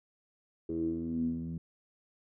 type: tone with low-pass filter sweep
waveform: 10% pulse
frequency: 82.41 Hz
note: E2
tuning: in tune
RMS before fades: -34 dBFS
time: 0.69-1.58 s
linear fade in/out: 5 ms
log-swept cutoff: 370 to 190 Hz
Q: 9.6
effects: none